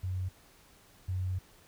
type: tone pair in turn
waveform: sine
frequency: 92.5 / 92.5 Hz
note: F#2 / F#2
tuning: 0 / 0 cents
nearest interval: unison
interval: 0 cents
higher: neither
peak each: -31 / -30 dBFS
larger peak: second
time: 0.03-0.29 / 1.08-1.39 s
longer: second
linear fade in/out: 10 ms
effects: pink hiss -60 dBFS RMS until 1.67 s